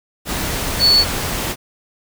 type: tone in noise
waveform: sine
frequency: 4435 Hz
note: C#8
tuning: in tune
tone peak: -9 dBFS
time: 0.79-1.05 s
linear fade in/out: 50 ms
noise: pink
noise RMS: -22 dBFS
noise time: 0.25-1.56 s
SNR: +10 dB
effects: none